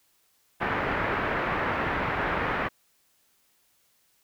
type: low-pass noise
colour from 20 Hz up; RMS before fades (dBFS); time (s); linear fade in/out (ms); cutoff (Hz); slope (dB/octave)
white; -28; 0.6-2.69; 20; 1900; 24
effects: white hiss -67 dBFS RMS until 4.23 s